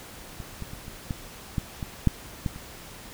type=clicks; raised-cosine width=5 ms; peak=-25 / -22 / -26 / -26 / -16 / -13 / -19 / -6 / -14 / -28 dBFS; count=10; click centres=0.402 / 0.623 / 0.734 / 0.881 / 1.108 / 1.582 / 1.828 / 2.073 / 2.462 / 2.561 s; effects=pink hiss -44 dBFS RMS until 3.13 s